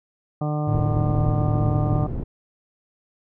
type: harmonic tone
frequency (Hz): 150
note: D3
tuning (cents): +37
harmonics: 1 / 2 / 3 / 4 / 5 / 6 / 7 / 8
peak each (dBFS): -23 / -30 / -37 / -32 / -32 / -44 / -42 / -38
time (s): 0.41-2.07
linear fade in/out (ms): 5
type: tone with vibrato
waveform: triangle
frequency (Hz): 109.6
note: A2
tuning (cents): -6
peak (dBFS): -19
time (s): 0.67-2.05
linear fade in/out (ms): 10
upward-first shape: sine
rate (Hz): 7.4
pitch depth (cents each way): 10
type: low-pass noise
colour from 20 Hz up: pink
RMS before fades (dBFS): -28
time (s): 0.72-2.24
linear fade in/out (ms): 10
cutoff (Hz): 310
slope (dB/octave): 12
effects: none